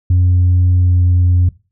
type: tone with pitch glide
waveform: sine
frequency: 89.8 to 89.08 Hz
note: F2 to F2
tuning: +49 to +35 cents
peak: -6 dBFS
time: 0.1-1.49 s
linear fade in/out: 5 ms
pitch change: -14 cents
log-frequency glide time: 0.86-1 s
effects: noise-tail reverb RT60 0.3 s tail -20 dB re dry + tanh soft clip ceiling -6 dBFS